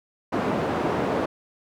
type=band-pass noise; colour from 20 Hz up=white; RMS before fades=-25 dBFS; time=0.32-1.26 s; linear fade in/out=10 ms; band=130 to 690 Hz; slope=12 dB/octave; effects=none